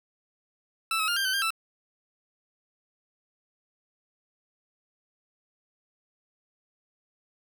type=tone with pitch steps; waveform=20% pulse; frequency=1322 / 1282 / 1407 / 1586 / 1525 / 1595 / 1325 Hz; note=E6 / E6 / F6 / G6 / G6 / G6 / E6; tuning=+5 / -49 / +12 / +20 / -48 / +30 / +9 cents; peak=-20 dBFS; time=0.91-1.505 s; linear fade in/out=2 ms; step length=85 ms; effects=none